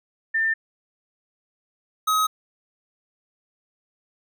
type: tone pair in turn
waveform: sine / square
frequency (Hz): 1794 / 1268.5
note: A6 / D#6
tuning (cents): +33 / +33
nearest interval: tritone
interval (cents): 600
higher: first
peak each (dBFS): -19 / -19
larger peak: neither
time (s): 0.34-0.54 / 2.07-2.27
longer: neither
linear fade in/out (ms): 10
effects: none